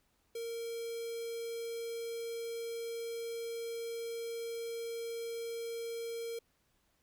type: tone with notch filter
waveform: square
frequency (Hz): 462.6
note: A#4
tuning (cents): -13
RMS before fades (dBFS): -40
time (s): 0.35-6.39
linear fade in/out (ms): 5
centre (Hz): 1500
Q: 1.1
effects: pink hiss -75 dBFS RMS until 7.02 s